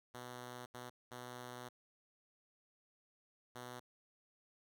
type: tone bursts at uneven times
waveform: 5% pulse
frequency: 123.47 Hz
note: B2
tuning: in tune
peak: -36 dBFS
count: 4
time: 0.14-0.66 / 0.74-0.9 / 1.11-1.69 / 3.55-3.8 s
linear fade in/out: 10 ms
effects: none

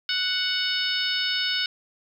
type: harmonic tone with a mistuned harmonic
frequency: 740 Hz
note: F#5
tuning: in tune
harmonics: 2 / 3 / 4 / 5 / 6 / 7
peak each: -30 / -33 / -28 / -29 / -32 / -31 dBFS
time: 0.09-1.66 s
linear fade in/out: 2 ms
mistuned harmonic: 7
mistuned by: +19 cents
effects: 9-bit

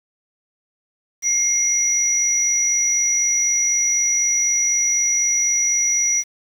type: tone pair together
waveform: sine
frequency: 2122 / 5828 Hz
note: C7 / F#8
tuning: +24 / -27 cents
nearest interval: octave + perfect fourth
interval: 1749 cents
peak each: -25 / -16 dBFS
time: 1.22-6.24 s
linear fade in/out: 50 ms
effects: 7-bit

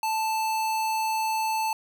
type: tone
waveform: square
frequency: 880 Hz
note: A5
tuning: in tune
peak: -25 dBFS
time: 0.03-1.73 s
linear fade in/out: 2 ms
effects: none

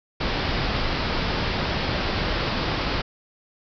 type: low-pass noise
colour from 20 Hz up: pink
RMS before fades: -25 dBFS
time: 0.2-3.02 s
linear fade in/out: 10 ms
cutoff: 5200 Hz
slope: 96 dB/octave
effects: none

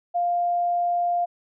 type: tone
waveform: sine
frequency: 700 Hz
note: F5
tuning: 4 cents sharp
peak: -20 dBFS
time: 0.14-1.26 s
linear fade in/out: 20 ms
effects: none

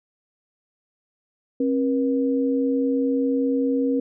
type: tone pair together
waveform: sine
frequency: 269.1 / 479.4 Hz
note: C4 / A#4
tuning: +49 / +48 cents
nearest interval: minor seventh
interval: 999 cents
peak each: -20 / -24 dBFS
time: 1.6-4 s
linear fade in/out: 5 ms
effects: none

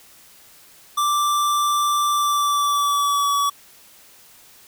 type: tone with pitch glide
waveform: square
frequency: 1174.7 to 1138.6 Hz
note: D6 to C#6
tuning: 0 to +46 cents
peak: -18 dBFS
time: 0.97-3.5 s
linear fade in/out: 10 ms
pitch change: -54 cents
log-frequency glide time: 2.12-3.33 s
effects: white hiss -49 dBFS RMS until 4.67 s

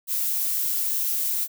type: noise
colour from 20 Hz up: violet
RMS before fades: -25 dBFS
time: 0.07-1.48 s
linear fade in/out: 50 ms
effects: none

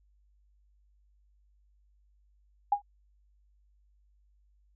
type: tone with exponential decay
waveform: sine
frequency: 816 Hz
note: G#5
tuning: 31 cents flat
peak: -18 dBFS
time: 2.72-2.82 s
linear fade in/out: 5 ms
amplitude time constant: 21 ms
effects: added 50 Hz sine -63 dBFS peak until 4.75 s

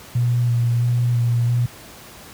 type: tone with vibrato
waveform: sine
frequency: 120 Hz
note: B2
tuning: 49 cents flat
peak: -15 dBFS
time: 0.15-1.66 s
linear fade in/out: 5 ms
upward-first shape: square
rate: 1.5 Hz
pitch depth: 15 cents each way
effects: pink hiss -41 dBFS RMS until 2.33 s + high-pass 60 Hz 12 dB/octave

